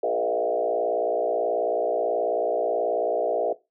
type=tone with frequency modulation; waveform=sine; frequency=554.4 Hz; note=C#5; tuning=in tune; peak=-21 dBFS; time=0.03-3.53 s; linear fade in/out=5 ms; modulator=58.5 Hz; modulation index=2.7; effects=noise-tail reverb RT60 0.2 s tail -17 dB re dry